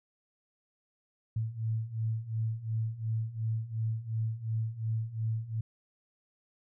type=beating tone pair; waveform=sine; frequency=110 / 112.8 Hz; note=A2 / A2; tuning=0 / +44 cents; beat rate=2.8 Hz; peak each=-35 / -32 dBFS; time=1.36-5.61 s; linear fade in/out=5 ms; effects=none

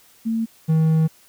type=tone pair in turn; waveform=sine / triangle; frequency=225.8 / 159.3 Hz; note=A3 / D#3; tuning=+45 / +41 cents; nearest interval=tritone; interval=604 cents; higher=first; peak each=-19 / -12 dBFS; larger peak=second; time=0.25-0.46 / 0.68-1.08 s; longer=second; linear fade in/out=20 ms; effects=white hiss -53 dBFS RMS until 1.28 s

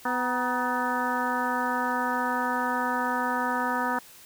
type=harmonic tone with a mistuned harmonic; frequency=250 Hz; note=B3; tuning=21 cents sharp; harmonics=1 / 2 / 3 / 4 / 5 / 6 / 7; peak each=-32 / -35 / -33 / -29 / -32 / -33 / -35 dBFS; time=0.05-3.99 s; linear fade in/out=5 ms; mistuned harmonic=4; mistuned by=-79 cents; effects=white hiss -50 dBFS RMS until 4.25 s

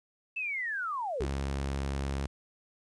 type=linear sweep; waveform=sine; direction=down; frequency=2666 to 302.7 Hz; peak=-31 dBFS; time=0.36-1.26 s; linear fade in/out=10 ms
type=tone; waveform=sawtooth; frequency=68.7 Hz; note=C#2; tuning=15 cents flat; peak=-27 dBFS; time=1.2-2.27 s; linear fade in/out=10 ms
effects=resampled to 22050 Hz + 11-bit

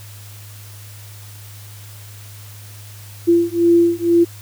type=beating tone pair; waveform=sine; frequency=340 / 342.1 Hz; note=F4 / F4; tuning=-46 / -36 cents; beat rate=2.1 Hz; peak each=-14 dBFS; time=3.27-4.25 s; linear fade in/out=20 ms; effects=added 103 Hz sine -36 dBFS peak until 4.41 s + white hiss -42 dBFS RMS until 4.41 s

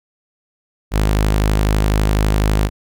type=tone; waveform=sawtooth; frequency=52 Hz; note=G#1; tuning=3 cents sharp; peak=-9 dBFS; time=0.91-2.7 s; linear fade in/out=50 ms; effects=none

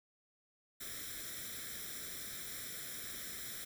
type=noise with comb filter; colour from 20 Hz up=white; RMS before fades=-45 dBFS; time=0.8-3.65 s; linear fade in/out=10 ms; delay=0.54 ms; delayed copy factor=+0.8; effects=none

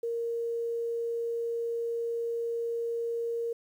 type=tone; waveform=sine; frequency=465.5 Hz; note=A#4; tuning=2 cents flat; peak=-29 dBFS; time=0.03-3.53 s; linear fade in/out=5 ms; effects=10-bit

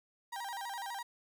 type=tone with vibrato; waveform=35% pulse; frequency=868 Hz; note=A5; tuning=24 cents flat; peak=-37 dBFS; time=0.32-1.03 s; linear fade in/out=10 ms; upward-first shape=square; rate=12 Hz; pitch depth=160 cents each way; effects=none

